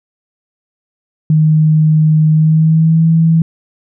sine tone with pitch glide, 155.56 to 163.11 Hz, D#3 to E3, 0 to -18 cents, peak -6 dBFS, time 1.3-3.42 s, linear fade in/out 2 ms, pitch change +82 cents, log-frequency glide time 2.31-3.06 s, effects none

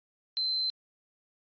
sine tone, 4087 Hz, C8, 41 cents flat, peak -27 dBFS, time 0.37-0.7 s, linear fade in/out 0 ms, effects resampled to 11025 Hz

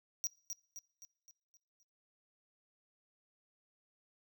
square tone with echo, 5750 Hz, F8, 50 cents sharp, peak -33 dBFS, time 0.24-0.27 s, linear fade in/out 0 ms, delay 260 ms, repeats 6, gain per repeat -6 dB, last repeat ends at 1.83 s, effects noise-tail reverb RT60 0.7 s tail -26 dB re dry

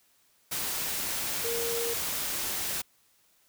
sine tone in noise, 466.2 Hz, A#4, in tune, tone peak -31 dBFS, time 1.44-1.94 s, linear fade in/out 10 ms, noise white, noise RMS -32 dBFS, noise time 0.51-2.82 s, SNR -2 dB, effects white hiss -66 dBFS RMS until 3.48 s

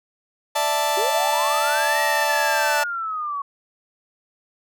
sawtooth chord, D suspended second, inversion none, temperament just, 587.3 / 660.7 / 881 Hz, D5 / E5 / A5, 0 / +4 / +2 cents, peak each -21 / -23 / -17 dBFS, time 0.55-2.84 s, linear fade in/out 10 ms
sine linear two-way sweep, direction up then down, 370 to 1907 to 1108 Hz, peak -24 dBFS, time 0.97-3.42 s, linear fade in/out 5 ms, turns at 2.01 s
effects none

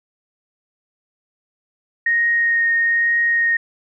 sine tone with vibrato, 1861 Hz, A#6, 3 cents flat, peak -14 dBFS, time 2.06-3.57 s, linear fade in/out 5 ms, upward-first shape triangle, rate 1.1 Hz, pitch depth 11 cents each way, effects none

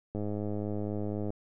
click train, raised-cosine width 2 ms, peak -22 dBFS, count 121, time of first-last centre 0.15-1.304 s, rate 104 Hz, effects none

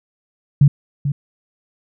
sine tone with echo, 142.1 Hz, C#3, 43 cents sharp, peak -6 dBFS, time 0.61-0.68 s, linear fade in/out 5 ms, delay 440 ms, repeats 1, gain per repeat -10 dB, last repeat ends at 1.12 s, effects none

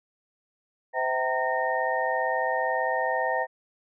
sine tone cluster, 515 / 650 / 768 / 919 / 1839 Hz, C5 / E5 / G5 / A#5 / A#6, -28 / -24 / -36 / -25 / -24 cents, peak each -30 dBFS, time 0.93-3.47 s, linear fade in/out 50 ms, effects none

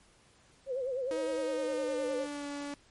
sine tone with vibrato, 518 Hz, C5, 17 cents flat, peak -31 dBFS, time 0.66-2.27 s, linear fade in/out 50 ms, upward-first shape sine, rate 9.8 Hz, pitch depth 100 cents each way
sawtooth tone with pitch glide, 316.2 to 286.6 Hz, D#4 to D4, +28 to -42 cents, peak -33 dBFS, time 1.11-2.74 s, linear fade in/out 0 ms, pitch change -170 cents, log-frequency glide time 1.35-2.46 s
effects pink hiss -63 dBFS RMS until 2.9 s + MP3 48 kbps

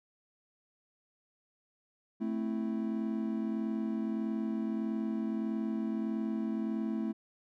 triangle chord, A minor, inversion none, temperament equal, 220 / 261.6 / 329.6 Hz, A3 / C4 / E4, 0 / 0 / 0 cents, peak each -31 / -37 / -36 dBFS, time 2.2-7.13 s, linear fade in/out 20 ms, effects none

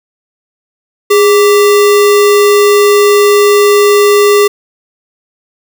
sine tone with sample-and-hold, 411.3 Hz, G#4, 17 cents flat, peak -3 dBFS, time 1.1-4.48 s, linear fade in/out 10 ms, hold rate 1575 Hz, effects none

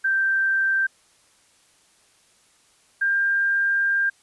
sine tone pair in turn, 1568 / 1596.3 Hz, G6 / G6, 0 / +31 cents, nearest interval unison, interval 31 cents, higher second, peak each -18 dBFS, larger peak neither, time 0.04-0.87 / 3.01-4.1 s, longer second, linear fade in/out 10 ms, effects white hiss -59 dBFS RMS until 4.22 s + resampled to 24000 Hz

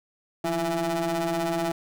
30% pulse ring-modulated tone, 165 Hz, E3, 2 cents sharp, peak -19 dBFS, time 0.44-1.72 s, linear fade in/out 5 ms, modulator 503 Hz, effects none

